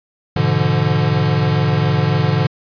square chord, G# diminished seventh, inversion none, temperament equal with one note detuned, 103.83 / 123.47 / 146.83 / 170.63 Hz, G#2 / B2 / D3 / F3, 0 / 0 / 0 / -40 cents, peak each -21 / -21 / -17 / -22 dBFS, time 0.36-2.47 s, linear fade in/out 5 ms, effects resampled to 11025 Hz

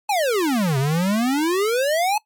square exponential two-way sweep, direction down then up, 869 to 130 to 869 Hz, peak -18 dBFS, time 0.09-2.18 s, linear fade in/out 5 ms, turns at 0.78 s, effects noise-tail reverb RT60 0.1 s tail -20 dB re dry + MP3 96 kbps

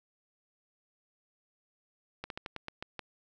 slowing click train, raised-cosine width 0.3 ms, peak -22 dBFS, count 8, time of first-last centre 2.24-2.993 s, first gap 62 ms, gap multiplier 1.18, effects none

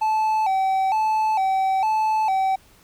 triangle tone with vibrato, 817 Hz, G#5, 29 cents flat, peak -16 dBFS, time 0.01-2.56 s, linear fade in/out 10 ms, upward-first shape square, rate 1.1 Hz, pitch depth 110 cents each way, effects pink hiss -54 dBFS RMS until 2.83 s

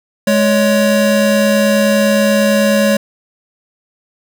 square tone pair together, 209.8 / 560 Hz, G#3 / C#5, +18 / +18 cents, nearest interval octave + perfect fourth, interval 1700 cents, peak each -13 dBFS, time 0.27-2.97 s, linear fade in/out 5 ms, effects none

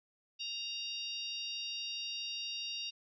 harmonic tone, 932.3 Hz, A#5, in tune, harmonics 3 / 4 / 5 / 6, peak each -41 / -43 / -45 / -47 dBFS, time 0.39-2.91 s, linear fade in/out 20 ms, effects none

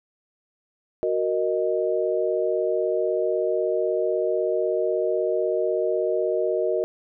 sine chord, D# minor, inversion first, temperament equal, 370 / 466.2 / 622.3 Hz, F#4 / A#4 / D#5, 0 / 0 / 0 cents, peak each -25 dBFS, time 1.03-6.84 s, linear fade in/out 0 ms, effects none

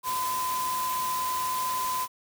sine tone in noise, 1017 Hz, C6, 50 cents flat, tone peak -27 dBFS, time 0.03-2.08 s, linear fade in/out 50 ms, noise white, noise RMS -35 dBFS, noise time 0.03-2.08 s, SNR +5 dB, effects none

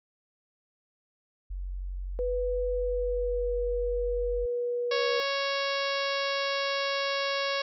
sine tone, 45.95 Hz, F#1, 11 cents flat, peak -32 dBFS, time 1.5-4.46 s, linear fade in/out 10 ms
sine tone with pitch glide, 493.9 to 484 Hz, B4 to B4, 0 to -35 cents, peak -27 dBFS, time 2.19-5.2 s, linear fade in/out 0 ms, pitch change -35 cents, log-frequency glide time 2.7-3.58 s
harmonic tone, 554.4 Hz, C#5, in tune, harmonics 1 / 2 / 3 / 4 / 5 / 6 / 7 / 8 / 9 / 10, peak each -31 / -34 / -36 / -37 / -38 / -39 / -39 / -40 / -41 / -41 dBFS, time 4.91-7.62 s, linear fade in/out 5 ms
effects none

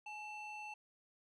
triangle ring-modulated tone, 1760 Hz, A6, in tune, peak -40 dBFS, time 0.06-0.74 s, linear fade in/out 5 ms, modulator 916 Hz, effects resampled to 24000 Hz

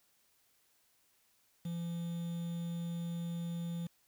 triangle tone with quantisation, 170 Hz, F3, 46 cents flat, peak -34 dBFS, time 1.65-3.87 s, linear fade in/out 5 ms, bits 9, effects white hiss -72 dBFS RMS until 4.07 s

